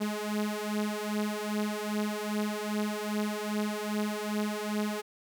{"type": "beating tone pair", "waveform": "sawtooth", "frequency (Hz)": [209.2, 211.7], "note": ["G#3", "G#3"], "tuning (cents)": [13, 33], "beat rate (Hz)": 2.5, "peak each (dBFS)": [-29, -29], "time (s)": [0, 5.02], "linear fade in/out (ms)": 20, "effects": []}